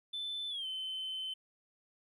triangle tone with pitch glide, 3520 to 3064 Hz, A7 to G7, 0 to -40 cents, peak -34 dBFS, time 0.13-1.34 s, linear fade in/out 10 ms, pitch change -240 cents, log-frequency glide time 0.49-0.66 s, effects tanh soft clip ceiling -33 dBFS

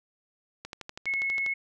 click train, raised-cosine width 0.2 ms, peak -21 dBFS, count 11, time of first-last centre 0.65-1.463 s, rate 12.3 Hz
sine tone, 2185 Hz, C#7, 26 cents flat, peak -26 dBFS, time 1.06-1.54 s, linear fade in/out 10 ms
effects none

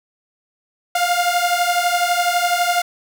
sawtooth beating tone pair, 698.5 / 710.5 Hz, F5 / F5, 0 / +30 cents, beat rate 12 Hz, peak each -15 dBFS, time 0.95-2.82 s, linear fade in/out 5 ms, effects none

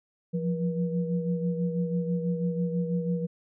sine tone cluster, 172.5 / 178.6 / 480.9 Hz, F3 / F3 / B4, -21 / +39 / -46 cents, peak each -27 / -33 / -33 dBFS, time 0.33-3.27 s, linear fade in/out 20 ms, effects none

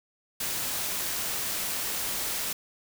white noise, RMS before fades -31 dBFS, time 0.4-2.53 s, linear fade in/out 5 ms, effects none

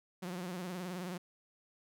sawtooth tone with vibrato, 180 Hz, F#3, 47 cents flat, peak -35 dBFS, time 0.22-1.18 s, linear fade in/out 10 ms, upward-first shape triangle, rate 19 Hz, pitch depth 100 cents each way, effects none

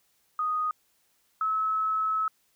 sine tone pair in turn, 1244 / 1294.1 Hz, D#6 / E6, -1 / -32 cents, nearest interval minor second, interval 69 cents, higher second, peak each -25 / -24 dBFS, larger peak second, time 0.39-0.71 / 1.41-2.28 s, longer second, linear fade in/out 2 ms, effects white hiss -69 dBFS RMS until 2.55 s

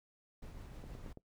brown noise with tremolo, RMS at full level -48 dBFS, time 0.42-1.13 s, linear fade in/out 5 ms, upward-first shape sine, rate 6.4 Hz, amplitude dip 25%
click train, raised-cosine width 2 ms, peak -36 dBFS, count 4, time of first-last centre 0.84-1.173 s, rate 9 Hz
effects noise-tail reverb RT60 0.1 s tail -20 dB re dry

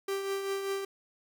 45% pulse tone with tremolo, 392 Hz, G4, in tune, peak -29 dBFS, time 0.08-0.85 s, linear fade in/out 5 ms, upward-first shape triangle, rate 5.1 Hz, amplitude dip 50%, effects none

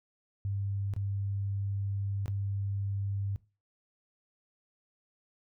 sine tone with dropouts, 99.3 Hz, G2, 23 cents sharp, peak -30 dBFS, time 0.45-3.36 s, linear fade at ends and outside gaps 0 ms, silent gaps 0.937-0.964 / 2.259-2.28 s, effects noise-tail reverb RT60 0.3 s tail -19 dB re dry

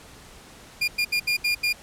30% pulse tone bursts at uneven times, 2415 Hz, D7, 48 cents sharp, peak -18 dBFS, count 6, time 0.81-0.88 / 0.98-1.05 / 1.12-1.2 / 1.27-1.37 / 1.44-1.55 / 1.63-1.73 s, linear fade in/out 10 ms, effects pink hiss -47 dBFS RMS until 1.82 s + low-pass 11000 Hz 12 dB/octave

